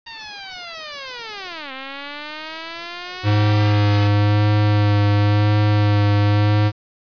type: linear two-way sweep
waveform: 5% pulse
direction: down then up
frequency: 932.3 to 261 to 430.5 Hz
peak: -18 dBFS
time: 0.06-4.08 s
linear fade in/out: 10 ms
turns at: 1.72 s
type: tone with vibrato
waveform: square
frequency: 103.83 Hz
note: G#2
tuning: in tune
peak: -14 dBFS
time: 3.23-6.72 s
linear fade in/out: 50 ms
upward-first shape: sine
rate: 0.95 Hz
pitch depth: 18 cents each way
effects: resampled to 11025 Hz + 7-bit